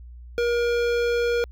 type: tone with hard clipping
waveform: sine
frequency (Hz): 475.3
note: A#4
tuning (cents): +34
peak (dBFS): -22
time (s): 0.38-1.44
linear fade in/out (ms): 0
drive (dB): 16
effects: added 60 Hz sine -39 dBFS peak until 1.51 s